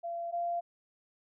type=tone pair in turn; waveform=sine; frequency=683 / 690.5 Hz; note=F5 / F5; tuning=-39 / -20 cents; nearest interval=unison; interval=19 cents; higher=second; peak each=-34 / -30 dBFS; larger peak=second; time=0.03-0.32 / 0.32-0.61 s; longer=neither; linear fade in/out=20 ms; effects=none